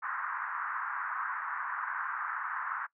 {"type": "band-pass noise", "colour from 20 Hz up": "pink", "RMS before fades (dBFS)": -36, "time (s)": [0.02, 2.87], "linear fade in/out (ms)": 20, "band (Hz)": [1000, 1700], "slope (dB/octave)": 48, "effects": ["noise-tail reverb RT60 0.1 s tail -21 dB re dry"]}